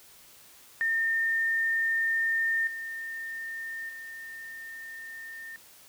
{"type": "tone with level steps", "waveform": "sine", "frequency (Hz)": 1816, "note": "A#6", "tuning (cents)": -46, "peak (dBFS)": [-24, -34, -39], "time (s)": [0.81, 5.56], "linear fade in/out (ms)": 0, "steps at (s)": [2.67, 3.89], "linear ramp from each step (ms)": 2, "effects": ["white hiss -54 dBFS RMS until 5.88 s"]}